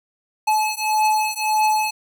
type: beating tone pair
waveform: square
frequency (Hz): 859 / 860.7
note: A5 / A5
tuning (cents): -42 / -38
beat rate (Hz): 1.7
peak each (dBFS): -21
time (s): 0.47-1.91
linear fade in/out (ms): 10
effects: none